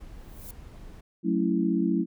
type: noise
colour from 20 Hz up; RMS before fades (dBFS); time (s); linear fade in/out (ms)
brown; -44; 0-1.01; 10
type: noise with exponential growth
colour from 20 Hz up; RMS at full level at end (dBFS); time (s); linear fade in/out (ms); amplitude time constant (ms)
violet; -40; 0.11-0.51; 5; 86
type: chord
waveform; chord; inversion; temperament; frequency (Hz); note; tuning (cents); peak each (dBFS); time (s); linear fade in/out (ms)
sine; F# minor seventh; none; equal; 185 / 220 / 277.2 / 329.6; F#3 / A3 / C#4 / E4; 0 / 0 / 0 / 0; -27 / -28 / -29 / -27; 1.23-2.06; 50
effects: none